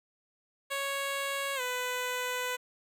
10% pulse tone with pitch glide, 554 to 499.3 Hz, C#5 to B4, -1 to +19 cents, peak -23 dBFS, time 0.7-2.57 s, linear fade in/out 20 ms, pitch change -180 cents, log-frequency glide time 1.55-1.61 s, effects none

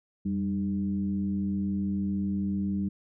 sine tone with frequency modulation, 196 Hz, G3, in tune, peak -26 dBFS, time 0.25-2.89 s, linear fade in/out 10 ms, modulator 107 Hz, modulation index 0.62, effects none

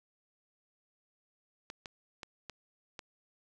clicks, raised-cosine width 0.2 ms, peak -25 dBFS, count 5, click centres 1.701 / 1.858 / 2.232 / 2.497 / 2.992 s, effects none

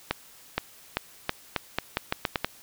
accelerating click train, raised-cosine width 0.3 ms, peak -8 dBFS, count 11, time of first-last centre 0.11-2.446 s, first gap 470 ms, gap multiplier 0.83, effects white hiss -52 dBFS RMS until 2.62 s

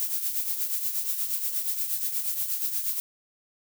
violet noise with tremolo, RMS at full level -26 dBFS, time 0-3 s, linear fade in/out 0 ms, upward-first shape triangle, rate 8.4 Hz, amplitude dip 65%, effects none

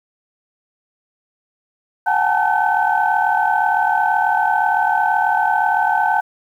sine tone cluster, 734 / 807 / 855 / 893 / 1521 Hz, F#5 / G#5 / A5 / A5 / F#6, -14 / -50 / -50 / +25 / +47 cents, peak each -20 dBFS, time 2.06-6.21 s, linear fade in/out 10 ms, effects tanh soft clip ceiling -3 dBFS + 8-bit

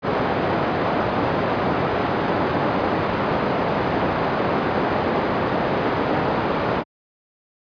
white low-pass noise, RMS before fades -21 dBFS, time 0.02-6.84 s, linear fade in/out 50 ms, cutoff 840 Hz, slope 12 dB/octave, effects high-pass 100 Hz 12 dB/octave + resampled to 11025 Hz

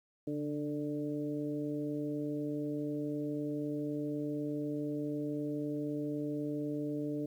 harmonic tone with a mistuned harmonic, 148 Hz, D3, 14 cents sharp, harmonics 1 / 2 / 3 / 4, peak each -42 / -35 / -41 / -45 dBFS, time 0.27-7.26 s, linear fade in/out 5 ms, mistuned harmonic 1, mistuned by -42 cents, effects 11-bit

